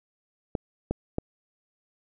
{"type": "clicks", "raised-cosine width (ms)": 2, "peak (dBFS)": -13, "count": 3, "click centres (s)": [0.552, 0.91, 1.184], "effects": []}